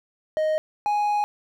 triangle tone pair in turn, 622.3 / 830.7 Hz, D#5 / G#5, 0 / 0 cents, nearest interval perfect fourth, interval 500 cents, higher second, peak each -18 dBFS, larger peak neither, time 0.37-0.58 / 0.86-1.24 s, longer second, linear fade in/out 0 ms, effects none

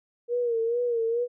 sine tone with vibrato, 470 Hz, A#4, 14 cents sharp, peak -23 dBFS, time 0.28-1.28 s, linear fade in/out 50 ms, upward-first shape sine, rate 2.3 Hz, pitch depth 68 cents each way, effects none

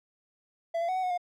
triangle tone with pitch steps, 669 / 681 / 743 / 749 / 731 / 710 Hz, E5 / F5 / F#5 / F#5 / F#5 / F5, +25 / -44 / +7 / +21 / -21 / +28 cents, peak -25 dBFS, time 0.74-1.178 s, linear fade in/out 10 ms, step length 73 ms, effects none

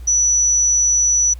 sine tone, 5920 Hz, F#8, in tune, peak -12 dBFS, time 0.07-1.34 s, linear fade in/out 10 ms, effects added 60 Hz sine -30 dBFS peak until 1.39 s + pink hiss -51 dBFS RMS until 1.39 s

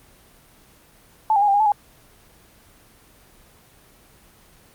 sine tone with pitch steps, 872 / 801 / 830 / 792 / 818 / 868 / 824 Hz, A5 / G5 / G#5 / G5 / G#5 / A5 / G#5, -16 / +37 / -1 / +18 / -26 / -24 / -14 cents, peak -14 dBFS, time 1.3-1.72 s, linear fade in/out 2 ms, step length 60 ms, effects pink hiss -52 dBFS RMS until 4.74 s + Opus 24 kbps

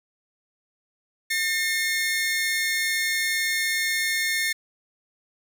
sawtooth tone pair together, 1807.9 / 2150 Hz, A6 / C7, +46 / +47 cents, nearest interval minor third, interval 301 cents, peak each -22 dBFS, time 1.3-4.53 s, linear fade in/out 10 ms, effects none

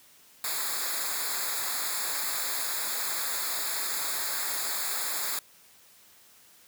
white noise with comb filter, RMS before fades -31 dBFS, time 0.44-5.39 s, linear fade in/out 2 ms, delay 0.34 ms, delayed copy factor -0.95, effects white hiss -57 dBFS RMS until 6.67 s + high-pass 60 Hz 12 dB/octave

